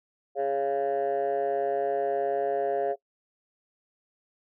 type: chord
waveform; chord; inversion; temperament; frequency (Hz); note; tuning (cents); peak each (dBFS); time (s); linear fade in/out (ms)
sine; Db major; second; just; 415.8 / 554.4 / 693; Ab4 / Db5 / F5; +2 / 0 / -14; -27; 0.35-2.96; 50
effects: noise-tail reverb RT60 0.1 s tail -22 dB re dry + tanh soft clip ceiling -20 dBFS